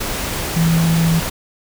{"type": "tone in noise", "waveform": "sine", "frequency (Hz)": 164.81, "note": "E3", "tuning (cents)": 0, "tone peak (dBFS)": -12, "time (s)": [0.56, 1.2], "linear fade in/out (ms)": 10, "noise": "pink", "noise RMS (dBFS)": -23, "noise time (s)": [0, 1.3], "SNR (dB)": 8, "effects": []}